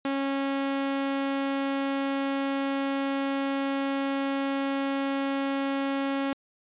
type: tone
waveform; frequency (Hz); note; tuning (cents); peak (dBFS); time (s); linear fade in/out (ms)
sawtooth; 274.5; C#4; -17; -22; 0.05-6.33; 2
effects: resampled to 8000 Hz